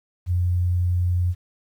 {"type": "tone", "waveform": "sine", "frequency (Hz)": 88.9, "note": "F2", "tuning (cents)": 31, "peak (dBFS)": -18, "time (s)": [0.26, 1.35], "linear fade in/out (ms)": 50, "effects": ["9-bit"]}